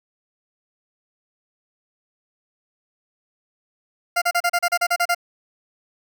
20% pulse tone bursts, 698.5 Hz, F5, in tune, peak -12 dBFS, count 11, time 4.16-5.148 s, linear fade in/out 10 ms, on 58 ms, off 35 ms, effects none

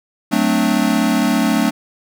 square chord, D dominant seventh, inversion first, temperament equal with one note detuned, 185 / 220 / 257.1 / 293.7 Hz, F#3 / A3 / C4 / D4, 0 / 0 / -30 / 0 cents, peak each -23 / -18 / -20 / -20 dBFS, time 0.31-1.71 s, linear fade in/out 20 ms, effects none

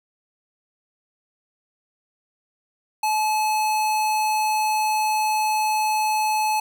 square tone, 860 Hz, A5, 40 cents flat, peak -20 dBFS, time 3.03-6.6 s, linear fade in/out 5 ms, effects 10-bit

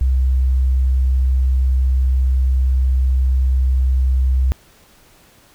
sine tone, 64.7 Hz, C2, 19 cents flat, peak -12 dBFS, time 0.01-4.52 s, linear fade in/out 0 ms, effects pink hiss -50 dBFS RMS until 5.54 s

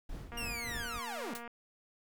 brown noise with tremolo, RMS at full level -41 dBFS, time 0.09-0.99 s, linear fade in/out 5 ms, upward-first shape triangle, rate 3.4 Hz, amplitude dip 75%
click train, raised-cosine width 0.5 ms, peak -32 dBFS, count 274, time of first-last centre 0.32-1.477 s, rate 236 Hz
sawtooth linear sweep, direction down, 2848 to 179.7 Hz, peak -35 dBFS, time 0.37-1.34 s, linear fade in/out 5 ms
white noise with exponential decay, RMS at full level -39 dBFS, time 1.35-1.45 s, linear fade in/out 2 ms, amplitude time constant 20 ms
effects none

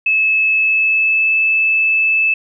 sine tone with pitch glide, 2600 to 2621 Hz, E7 to E7, -24 to -11 cents, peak -11 dBFS, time 0.06-2.34 s, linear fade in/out 5 ms, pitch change +13 cents, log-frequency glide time 0.54-1.36 s, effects none

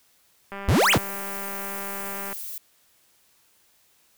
click train, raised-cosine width 0.5 ms, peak -21 dBFS, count 359, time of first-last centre 0.52-2.328 s, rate 198 Hz
square exponential two-way sweep, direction up then down, 60.1 to 3322 to 60.1 Hz, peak -17 dBFS, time 0.68-0.98 s, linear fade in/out 5 ms, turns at 0.92 s
violet noise, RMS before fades -35 dBFS, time 0.81-2.58 s, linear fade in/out 2 ms
effects white hiss -62 dBFS RMS until 4.17 s

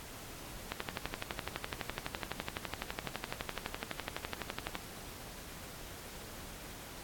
click train, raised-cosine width 0.3 ms, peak -19 dBFS, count 49, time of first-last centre 0.72-4.754 s, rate 11.9 Hz, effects pink hiss -48 dBFS RMS until 7.03 s + AAC 64 kbps

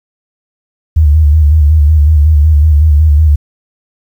sine tone with vibrato, 75.8 Hz, D#2, 45 cents flat, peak -3 dBFS, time 0.96-3.36 s, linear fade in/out 10 ms, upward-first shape square, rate 5.4 Hz, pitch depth 63 cents each way, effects 7-bit

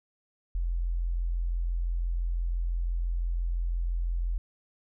sine tone, 42.95 Hz, F1, 28 cents flat, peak -26 dBFS, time 0.55-4.38 s, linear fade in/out 0 ms, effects none

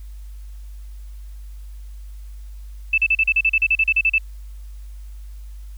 sine tone bursts, 2637 Hz, E7, in tune, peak -13 dBFS, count 15, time 2.93-4.183 s, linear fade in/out 5 ms, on 49 ms, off 37 ms, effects added 50 Hz sine -33 dBFS peak until 5.77 s + white hiss -57 dBFS RMS until 5.77 s

